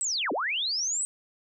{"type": "linear two-way sweep", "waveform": "sine", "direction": "down then up", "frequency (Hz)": [8230, 234.1, 8230], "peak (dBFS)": -26, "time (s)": [0.01, 1.05], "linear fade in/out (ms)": 0, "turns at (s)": 0.32, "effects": []}